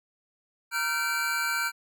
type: tone cluster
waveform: square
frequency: 939 / 1382 / 1538 / 2329 Hz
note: A#5 / F6 / G6 / D7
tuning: +12 / -19 / -33 / -15 cents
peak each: -38 / -31 / -31 / -33 dBFS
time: 0.71-1.72 s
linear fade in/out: 50 ms
effects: none